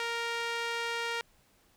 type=tone with band-pass filter; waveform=sawtooth; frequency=466.2 Hz; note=A#4; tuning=in tune; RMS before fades=-34 dBFS; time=0-1.21 s; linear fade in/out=0 ms; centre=2300 Hz; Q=0.81; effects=pink hiss -66 dBFS RMS until 1.76 s